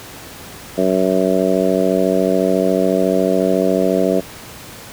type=harmonic tone; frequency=94 Hz; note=F#2; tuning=28 cents sharp; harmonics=2 / 3 / 4 / 5 / 6 / 7; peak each=-20 / -20 / -20 / -20 / -20 / -20 dBFS; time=0.77-4.21 s; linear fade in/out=20 ms; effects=pink hiss -35 dBFS RMS until 4.92 s + high-pass 60 Hz 12 dB/octave